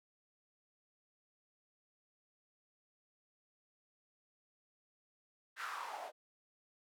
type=noise with band-pass filter sweep; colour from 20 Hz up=white; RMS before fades=-44 dBFS; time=5.56-6.12 s; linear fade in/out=50 ms; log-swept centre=1600 to 620 Hz; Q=4.1; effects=high-pass 400 Hz 12 dB/octave